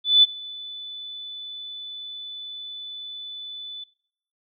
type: tone with ADSR envelope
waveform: sine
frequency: 3491 Hz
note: A7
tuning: 14 cents flat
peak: -9 dBFS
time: 0.04-3.84 s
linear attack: 190 ms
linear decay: 26 ms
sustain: -24 dB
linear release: 5 ms
effects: noise-tail reverb RT60 0.6 s tail -20 dB re dry